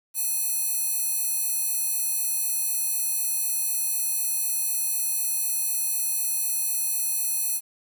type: tone with high-pass filter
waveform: square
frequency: 848 Hz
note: G#5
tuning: 36 cents sharp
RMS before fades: -26 dBFS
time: 0.14-7.61 s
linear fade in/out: 50 ms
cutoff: 11000 Hz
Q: 0.97
effects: 8-bit